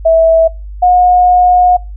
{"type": "tone pair in turn", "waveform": "sine", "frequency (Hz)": [653, 721.5], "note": ["E5", "F#5"], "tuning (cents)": [-17, -44], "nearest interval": "major second", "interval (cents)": 173, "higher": "second", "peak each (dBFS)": -4, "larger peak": "neither", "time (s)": [[0.05, 0.48], [0.82, 1.77]], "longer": "second", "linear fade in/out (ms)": 10, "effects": ["noise-tail reverb RT60 0.3 s tail -26 dB re dry", "added 50 Hz sine -23 dBFS peak until 1.96 s"]}